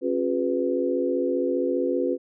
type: tone cluster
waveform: sine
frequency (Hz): 271.5 / 356.9 / 412.1 / 497.9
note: C#4 / F4 / G#4 / B4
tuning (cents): -36 / +38 / -13 / +14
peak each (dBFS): -27 / -26 / -31 / -26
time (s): 0.01-2.18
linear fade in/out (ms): 50
effects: none